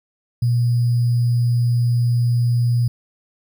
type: tone with sample-and-hold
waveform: sine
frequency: 120 Hz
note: B2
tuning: 49 cents flat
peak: -14 dBFS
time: 0.42-2.88 s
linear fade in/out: 5 ms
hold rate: 4900 Hz
effects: none